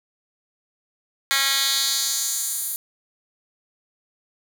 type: tone with high-pass filter sweep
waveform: 10% pulse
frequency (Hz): 273.2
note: C#4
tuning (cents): -25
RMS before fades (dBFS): -23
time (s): 1.31-2.76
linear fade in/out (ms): 0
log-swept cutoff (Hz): 2300 to 11000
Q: 1.5
effects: none